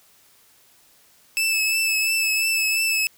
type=tone with vibrato; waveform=sawtooth; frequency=2620 Hz; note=E7; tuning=11 cents flat; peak=-16 dBFS; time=1.37-3.07 s; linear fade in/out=0 ms; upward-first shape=triangle; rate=2.9 Hz; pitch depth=30 cents each way; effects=white hiss -56 dBFS RMS until 3.17 s